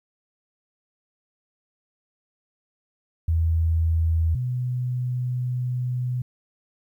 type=tone pair in turn; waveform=sine; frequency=81.8 / 124.96 Hz; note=E2 / B2; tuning=-13 / +21 cents; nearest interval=perfect fifth; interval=734 cents; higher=second; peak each=-18 / -23 dBFS; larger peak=first; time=3.28-4.35 / 4.35-6.22 s; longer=second; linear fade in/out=5 ms; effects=10-bit